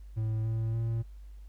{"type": "tone with pitch steps", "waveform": "triangle", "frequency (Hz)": [110, 112.12, 114.27], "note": ["A2", "A2", "A#2"], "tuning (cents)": [0, 33, -34], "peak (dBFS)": -26, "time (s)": [0.16, 1.03], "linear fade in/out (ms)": 20, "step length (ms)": 290, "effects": ["added 50 Hz sine -44 dBFS peak until 1.48 s", "pink hiss -70 dBFS RMS until 1.48 s"]}